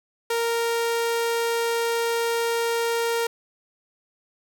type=tone; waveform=sawtooth; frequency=464.5 Hz; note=A#4; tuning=6 cents flat; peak=-18 dBFS; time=0.3-3.27 s; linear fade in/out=5 ms; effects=none